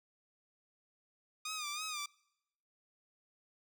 10% pulse tone with vibrato, 1221 Hz, D#6, 33 cents flat, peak -30 dBFS, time 1.45-2.06 s, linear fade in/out 5 ms, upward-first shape sine, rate 3.1 Hz, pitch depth 80 cents each way, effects noise-tail reverb RT60 0.9 s tail -26 dB re dry

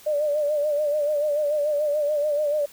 sine tone with vibrato, 593 Hz, D5, 17 cents sharp, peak -20 dBFS, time 0.06-2.66 s, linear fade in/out 10 ms, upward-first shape sine, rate 6.9 Hz, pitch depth 58 cents each way, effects white hiss -49 dBFS RMS until 2.72 s

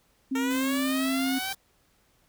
sine tone, 265.8 Hz, C4, 27 cents sharp, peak -25 dBFS, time 0.31-1.39 s, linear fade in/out 10 ms
10% pulse linear sweep, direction up, 454.1 to 784 Hz, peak -22 dBFS, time 0.35-1.53 s, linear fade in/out 5 ms
white band-stop noise, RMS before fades -40 dBFS, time 0.5-1.55 s, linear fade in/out 10 ms, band 1900 to 3200 Hz, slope 96 dB/octave
effects pink hiss -66 dBFS RMS until 2.28 s

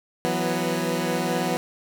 15% pulse chord, E suspended second, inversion none, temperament equal with one note detuned, 166.15 / 185 / 246.9 Hz, E3 / F#3 / B3, +14 / 0 / 0 cents, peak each -21 dBFS, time 0.25-1.57 s, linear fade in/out 0 ms, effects none

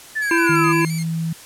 sine linear sweep, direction down, 1779 to 1193 Hz, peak -19 dBFS, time 0.15-0.73 s, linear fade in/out 20 ms
10% pulse tone with vibrato, 2217 Hz, C#7, in tune, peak -21 dBFS, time 0.21-1.04 s, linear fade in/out 20 ms, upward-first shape square, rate 5.8 Hz, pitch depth 68 cents each way
harmonic tone, 335.3 Hz, E4, 30 cents sharp, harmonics 1 / 3 / 5 / 7 / 8, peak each -17 / -22 / -24 / -25 / -26 dBFS, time 0.31-0.85 s, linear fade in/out 2 ms
sine tone with pitch glide, 155.56 to 163.58 Hz, D#3 to E3, 0 to -13 cents, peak -20 dBFS, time 0.49-1.33 s, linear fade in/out 5 ms, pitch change +87 cents, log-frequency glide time 0.59-1.03 s
effects white hiss -41 dBFS RMS until 1.45 s + low-pass 12000 Hz 12 dB/octave

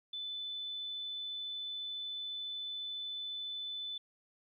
sine tone, 3506 Hz, A7, 7 cents flat, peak -38 dBFS, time 0.13-3.98 s, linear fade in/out 5 ms, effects 13-bit

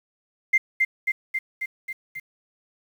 sine tone with echo, 2093 Hz, C7, in tune, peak -13 dBFS, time 0.53-0.58 s, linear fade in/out 10 ms, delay 270 ms, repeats 6, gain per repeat -3 dB, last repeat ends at 2.2 s, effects tanh soft clip ceiling -9 dBFS + 8-bit

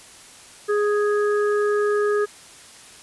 harmonic tone, 415.3 Hz, G#4, in tune, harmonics 1 / 3 / 4, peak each -18 / -28 / -30 dBFS, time 0.68-2.26 s, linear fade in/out 20 ms, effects white hiss -45 dBFS RMS until 3.02 s + resampled to 24000 Hz

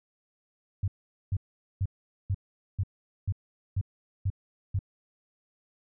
sine tone bursts, 96.5 Hz, G2, 27 cents flat, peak -24 dBFS, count 9, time 0.83-4.791 s, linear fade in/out 5 ms, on 49 ms, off 440 ms, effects none

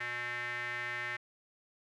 square tone with band-pass filter, 120.9 Hz, B2, 36 cents flat, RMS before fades -38 dBFS, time 0-1.17 s, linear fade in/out 10 ms, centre 1900 Hz, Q 5.4, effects none

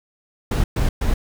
brown noise bursts, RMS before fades -18 dBFS, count 3, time 0.51-1.14 s, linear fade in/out 5 ms, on 130 ms, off 120 ms, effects none

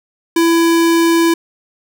square tone, 333.6 Hz, E4, 21 cents sharp, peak -10 dBFS, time 0.36-1.34 s, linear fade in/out 5 ms, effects none

